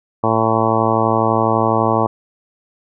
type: harmonic tone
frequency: 112 Hz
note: A2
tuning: 31 cents sharp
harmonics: 1 / 2 / 3 / 4 / 5 / 6 / 7 / 8 / 9 / 10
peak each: -22 / -22 / -22 / -22 / -22 / -22 / -22 / -22 / -22 / -22 dBFS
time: 0.23-2.07 s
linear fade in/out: 10 ms
effects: none